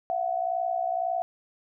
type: tone pair together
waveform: sine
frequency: 678.1 / 740 Hz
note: E5 / F#5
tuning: +49 / 0 cents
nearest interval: major second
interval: 151 cents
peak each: -28 dBFS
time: 0.1-1.22 s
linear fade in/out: 0 ms
effects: none